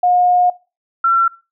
sine tone pair in turn, 718 / 1355.4 Hz, F5 / E6, +48 / +48 cents, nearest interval major seventh, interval 1100 cents, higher second, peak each -10 dBFS, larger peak neither, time 0.03-0.5 / 1.04-1.28 s, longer first, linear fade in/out 5 ms, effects noise-tail reverb RT60 0.3 s tail -21 dB re dry

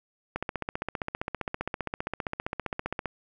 click train, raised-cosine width 0.5 ms, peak -15 dBFS, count 42, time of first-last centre 0.36-3.057 s, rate 15.2 Hz, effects none

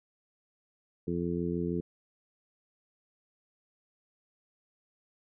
harmonic tone, 86.4 Hz, F2, 18 cents flat, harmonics 1 / 2 / 3 / 4 / 5, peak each -41 / -33 / -36 / -35 / -37 dBFS, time 1.07-1.81 s, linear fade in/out 10 ms, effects none

